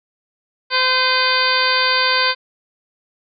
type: harmonic tone with a mistuned harmonic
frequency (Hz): 514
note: C5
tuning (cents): -31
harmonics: 1 / 2 / 3 / 4 / 5 / 6 / 7 / 8 / 9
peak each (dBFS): -25 / -20 / -20 / -24 / -24 / -26 / -25 / -26 / -20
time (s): 0.7-2.35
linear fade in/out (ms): 50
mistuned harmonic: 5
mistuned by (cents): -59
effects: none